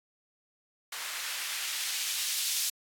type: noise with band-pass filter sweep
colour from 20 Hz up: blue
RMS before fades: -34 dBFS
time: 0.92-2.7 s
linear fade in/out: 5 ms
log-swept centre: 1400 to 4700 Hz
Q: 0.86
effects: AAC 64 kbps